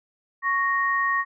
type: tone pair together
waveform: sine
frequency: 1109.5 / 1864.7 Hz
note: C#6 / A#6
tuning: +1 / 0 cents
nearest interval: major sixth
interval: 899 cents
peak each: -23 dBFS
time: 0.42-1.25 s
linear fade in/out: 50 ms
effects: none